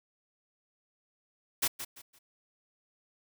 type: noise with echo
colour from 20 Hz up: white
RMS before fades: -28 dBFS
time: 1.62-1.68 s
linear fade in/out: 10 ms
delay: 170 ms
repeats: 3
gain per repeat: -11 dB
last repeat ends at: 2.19 s
effects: none